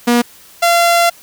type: tone pair in turn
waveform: sawtooth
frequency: 239.7 / 686.2 Hz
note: A#3 / F5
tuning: +48 / -31 cents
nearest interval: octave + tritone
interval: 1821 cents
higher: second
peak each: -5 dBFS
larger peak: neither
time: 0.07-0.22 / 0.62-1.1 s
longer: second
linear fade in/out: 10 ms
effects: white hiss -42 dBFS RMS until 1.22 s